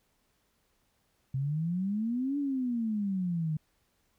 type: exponential two-way sweep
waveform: sine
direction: up then down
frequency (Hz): 130 to 290 to 151.1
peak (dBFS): -28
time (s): 1.34-3.57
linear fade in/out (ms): 5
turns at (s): 2.38
effects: pink hiss -73 dBFS RMS until 4.18 s